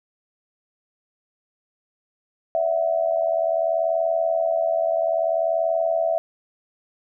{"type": "tone with amplitude modulation", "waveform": "sine", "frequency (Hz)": 659.3, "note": "E5", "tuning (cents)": 0, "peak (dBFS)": -15, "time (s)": [2.55, 6.18], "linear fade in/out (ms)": 0, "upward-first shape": "sine", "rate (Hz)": 80.6, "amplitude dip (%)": 80, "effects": []}